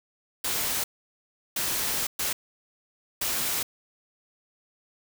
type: noise bursts at uneven times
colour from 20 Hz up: white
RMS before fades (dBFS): -28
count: 4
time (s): 0.44-0.84 / 1.56-2.07 / 2.19-2.33 / 3.21-3.63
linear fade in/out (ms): 5
effects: none